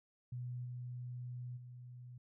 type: tone with level steps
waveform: sine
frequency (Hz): 123.47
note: B2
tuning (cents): 0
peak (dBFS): -40 / -42 / -49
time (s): 0.32-2.18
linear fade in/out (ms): 5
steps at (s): 0.64 / 1.56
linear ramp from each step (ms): 20
effects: none